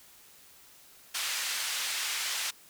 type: band-pass noise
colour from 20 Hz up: pink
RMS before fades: -33 dBFS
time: 1.14-2.51 s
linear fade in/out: 10 ms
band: 1900 to 10000 Hz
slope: 12 dB/octave
effects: white hiss -56 dBFS RMS until 2.69 s